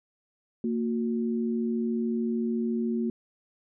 sine tone pair together, 230 / 363.7 Hz, A#3 / F#4, -23 / -30 cents, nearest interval minor sixth, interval 793 cents, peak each -26 / -32 dBFS, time 0.64-3.1 s, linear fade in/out 2 ms, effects none

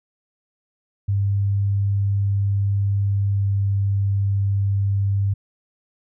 sine tone with pitch glide, 99.8 to 99.23 Hz, G2 to G2, +32 to +22 cents, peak -17 dBFS, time 1.08-5.34 s, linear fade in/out 10 ms, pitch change -10 cents, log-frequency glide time 3.32-3.45 s, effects none

